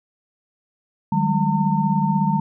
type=tone cluster; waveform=sine; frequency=154.3 / 188.9 / 205.2 / 908 Hz; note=D#3 / F#3 / G#3 / A#5; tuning=-14 / +36 / -21 / -46 cents; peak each=-22 dBFS; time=1.12-2.4 s; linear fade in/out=5 ms; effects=none